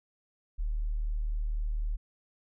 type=tone; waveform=sine; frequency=38 Hz; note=D#1; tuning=40 cents flat; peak=-28 dBFS; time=0.58-1.97 s; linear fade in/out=20 ms; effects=none